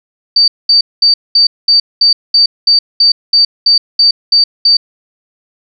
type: tone bursts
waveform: sine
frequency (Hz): 4614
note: D8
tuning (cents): -31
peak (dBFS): -4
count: 14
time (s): 0.36-4.77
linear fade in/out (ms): 5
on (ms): 120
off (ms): 210
effects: none